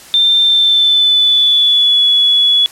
sine tone with pitch glide, 3580 to 3395 Hz, A7 to G#7, +29 to +37 cents, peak -7 dBFS, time 0.14-2.66 s, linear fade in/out 0 ms, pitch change -92 cents, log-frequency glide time 0.42-2.06 s, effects white hiss -37 dBFS RMS until 2.71 s + low-pass 11000 Hz 12 dB/octave

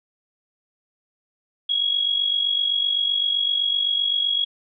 sine tone with amplitude modulation, 3317 Hz, G#7, 3 cents flat, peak -16 dBFS, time 1.69-4.45 s, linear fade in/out 10 ms, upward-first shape sine, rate 47.8 Hz, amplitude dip 65%, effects none

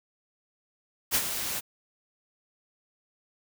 white noise with ADSR envelope, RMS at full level -23 dBFS, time 1.11-1.61 s, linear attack 40 ms, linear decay 62 ms, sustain -9 dB, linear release 25 ms, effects none

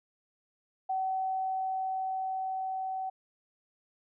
sine tone with level ramp, 759 Hz, F#5, 44 cents sharp, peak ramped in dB -28 to -32 dBFS, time 0.89-3.1 s, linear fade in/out 10 ms, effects none

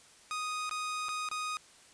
sawtooth tone with dropouts, 1244.5 Hz, D#6, in tune, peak -30 dBFS, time 0.31-1.57 s, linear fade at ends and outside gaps 0 ms, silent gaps 0.694-0.711 / 1.085-1.09 / 1.288-1.314 s, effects white hiss -58 dBFS RMS until 1.93 s + resampled to 22050 Hz

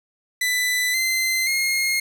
sawtooth tone with pitch steps, 1995 / 2068 / 2143 Hz, B6 / C7 / C7, +17 / -21 / +41 cents, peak -16 dBFS, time 0.41-2 s, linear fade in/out 5 ms, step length 530 ms, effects 8-bit

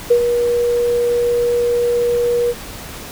sine tone with ADSR envelope, 479.4 Hz, A#4, 48 cents sharp, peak -6 dBFS, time 0.1-2.54 s, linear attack 11 ms, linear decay 79 ms, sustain -7 dB, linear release 42 ms, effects pink hiss -32 dBFS RMS until 3.11 s

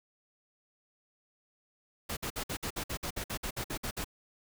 pink noise bursts, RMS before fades -36 dBFS, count 15, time 2.09-4.045 s, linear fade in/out 10 ms, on 79 ms, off 55 ms, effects none

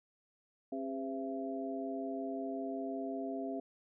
harmonic tone with a mistuned harmonic, 134.4 Hz, C3, 47 cents sharp, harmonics 2 / 3 / 4 / 5, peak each -39 / -43 / -49 / -41 dBFS, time 0.72-3.6 s, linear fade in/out 5 ms, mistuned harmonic 4, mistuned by -96 cents, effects none

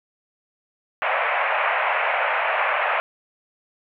pink band-pass noise, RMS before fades -22 dBFS, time 1.02-3 s, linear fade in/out 0 ms, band 570 to 2600 Hz, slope 48 dB/octave, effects none

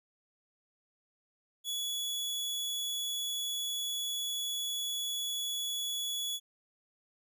sawtooth tone, 3393 Hz, G#7, 36 cents sharp, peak -30 dBFS, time 1.64-6.4 s, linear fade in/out 50 ms, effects none

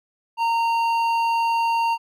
triangle tone with hard clipping, 922 Hz, A#5, 19 cents flat, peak -20 dBFS, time 0.37-1.98 s, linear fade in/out 50 ms, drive 12 dB, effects none

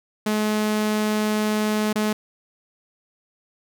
sawtooth tone with dropouts, 213.2 Hz, G#3, 46 cents sharp, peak -16 dBFS, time 0.26-2.13 s, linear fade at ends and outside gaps 5 ms, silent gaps 1.929-1.956 s, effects none

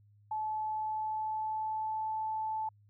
sine tone with pitch glide, 864 to 873 Hz, A5 to A5, -32 to -14 cents, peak -32 dBFS, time 0.31-2.69 s, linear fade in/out 5 ms, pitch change +18 cents, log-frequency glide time 0.67-2.14 s, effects added 103 Hz sine -60 dBFS peak until 2.89 s

